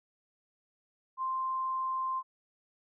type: tone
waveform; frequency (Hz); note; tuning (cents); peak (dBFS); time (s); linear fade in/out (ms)
sine; 1046.5; C6; 0; -30; 1.17-2.23; 50
effects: none